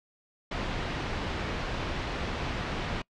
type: low-pass noise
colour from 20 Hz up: pink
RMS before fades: -33 dBFS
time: 0.51-3.02 s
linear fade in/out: 5 ms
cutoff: 3600 Hz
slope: 12 dB/octave
effects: noise-tail reverb RT60 0.1 s tail -25 dB re dry + low-pass 6000 Hz 12 dB/octave